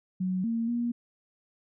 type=tone with pitch steps; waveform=sine; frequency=185.1 / 229.4 / 237.9 Hz; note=F#3 / A#3 / A#3; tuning=+1 / -28 / +35 cents; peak=-26 dBFS; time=0.2-0.92 s; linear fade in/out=10 ms; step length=240 ms; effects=none